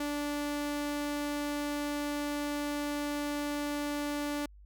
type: tone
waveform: sawtooth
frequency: 291.6 Hz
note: D4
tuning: 12 cents flat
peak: -28 dBFS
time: 0-4.46 s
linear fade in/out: 5 ms
effects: added 50 Hz sine -51 dBFS peak until 4.65 s